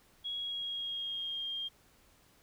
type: tone with pitch glide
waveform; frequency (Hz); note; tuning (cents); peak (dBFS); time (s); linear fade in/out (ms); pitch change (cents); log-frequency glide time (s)
sine; 3322 to 3213; G#7 to G7; 0 to +42; -35; 0.24-1.69; 20; -58; 0.34-1.48
effects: pink hiss -65 dBFS RMS until 2.42 s